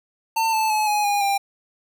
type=tone with pitch steps; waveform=square; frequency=899 / 877.5 / 856.4 / 835.9 / 815.9 / 796.3 Hz; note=A5 / A5 / A5 / G#5 / G#5 / G5; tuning=+37 / -5 / -47 / +11 / -31 / +27 cents; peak=-19 dBFS; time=0.36-1.38 s; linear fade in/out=10 ms; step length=170 ms; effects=none